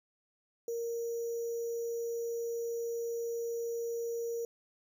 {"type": "tone with sample-and-hold", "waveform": "sine", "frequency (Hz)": 466.3, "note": "A#4", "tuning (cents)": 1, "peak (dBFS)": -33, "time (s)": [0.68, 4.45], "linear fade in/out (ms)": 2, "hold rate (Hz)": 6300, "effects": []}